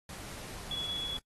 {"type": "tone in noise", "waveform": "sine", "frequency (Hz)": 3381, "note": "G#7", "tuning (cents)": 30, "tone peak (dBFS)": -33, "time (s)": [0.71, 1.17], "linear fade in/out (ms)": 2, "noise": "pink", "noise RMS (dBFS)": -45, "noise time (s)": [0.09, 1.19], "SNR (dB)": 9, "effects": ["noise-tail reverb RT60 0.1 s tail -23 dB re dry", "AAC 32 kbps"]}